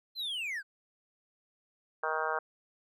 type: linear sweep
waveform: triangle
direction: down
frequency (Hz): 4198 to 1480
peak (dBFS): -32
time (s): 0.15-0.63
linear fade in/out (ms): 50
type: harmonic tone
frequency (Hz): 157.4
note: D#3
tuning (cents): +20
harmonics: 3 / 4 / 5 / 6 / 7 / 8 / 9 / 10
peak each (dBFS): -38 / -38 / -38 / -38 / -38 / -38 / -38 / -38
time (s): 2.03-2.39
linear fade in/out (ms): 5
effects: none